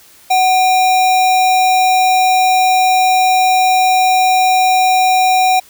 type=tone with sample-and-hold; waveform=sine; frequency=745 Hz; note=F#5; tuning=12 cents sharp; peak=-8 dBFS; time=0.3-5.6 s; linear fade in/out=10 ms; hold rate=3150 Hz; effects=white hiss -44 dBFS RMS until 5.69 s